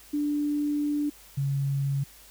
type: tone pair in turn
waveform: sine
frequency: 293.7 / 138.61 Hz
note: D4 / C#3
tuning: 0 / 0 cents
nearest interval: octave + minor second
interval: 1300 cents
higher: first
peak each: -24 / -24 dBFS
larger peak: neither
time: 0.13-1.1 / 1.37-2.04 s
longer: first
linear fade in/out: 10 ms
effects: added 50 Hz sine -58 dBFS peak until 2.3 s + white hiss -52 dBFS RMS until 2.3 s